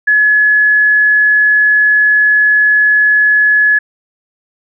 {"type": "tone", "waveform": "sine", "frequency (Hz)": 1700, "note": "G#6", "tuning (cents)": 40, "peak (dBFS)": -6, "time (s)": [0.07, 3.79], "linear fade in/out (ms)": 10, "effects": []}